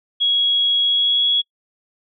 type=tone with pitch glide; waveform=sine; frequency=3322 to 3347 Hz; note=G#7 to G#7; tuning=0 to +13 cents; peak=-14 dBFS; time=0.2-1.42 s; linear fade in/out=20 ms; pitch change=+13 cents; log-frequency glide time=0.82-1.24 s; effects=noise-tail reverb RT60 0.1 s tail -26 dB re dry